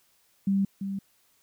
sine tone pair in turn, 196 / 196 Hz, G3 / G3, 0 / 0 cents, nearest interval unison, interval 0 cents, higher neither, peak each -21 / -29 dBFS, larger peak first, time 0.47-0.65 / 0.81-0.99 s, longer neither, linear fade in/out 5 ms, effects white hiss -66 dBFS RMS until 1.42 s

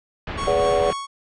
pink low-pass noise, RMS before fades -30 dBFS, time 0.27-0.93 s, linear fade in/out 2 ms, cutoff 3200 Hz, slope 24 dB/octave
45% pulse tone with tremolo, 1108.7 Hz, C#6, in tune, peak -25 dBFS, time 0.37-1.07 s, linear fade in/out 20 ms, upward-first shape triangle, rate 4 Hz, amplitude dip 55%
sine chord, G# half-diminished seventh, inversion none, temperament equal with one note detuned, 415.3 / 493.9 / 575.2 / 740 Hz, G#4 / B4 / D5 / F#5, 0 / 0 / -36 / 0 cents, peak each -23 / -23 / -20 / -24 dBFS, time 0.47-0.91 s, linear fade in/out 5 ms
effects resampled to 22050 Hz

